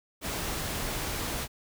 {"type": "noise", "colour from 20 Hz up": "pink", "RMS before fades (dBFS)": -33, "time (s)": [0.21, 1.48], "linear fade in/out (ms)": 50, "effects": []}